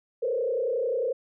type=tone with frequency modulation; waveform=sine; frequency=493.9 Hz; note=B4; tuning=in tune; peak=-24 dBFS; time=0.22-1.13 s; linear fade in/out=10 ms; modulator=31.2 Hz; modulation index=1.5; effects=none